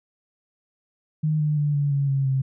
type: tone with pitch steps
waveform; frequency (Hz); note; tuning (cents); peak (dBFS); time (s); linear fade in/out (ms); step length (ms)
sine; 154.4 / 150.7 / 147.09 / 143.56 / 140.12 / 136.76 / 133.48; D#3 / D3 / D3 / D3 / C#3 / C#3 / C3; -13 / +45 / +3 / -39 / +19 / -23 / +35; -19; 1.23-2.42; 10; 170
effects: none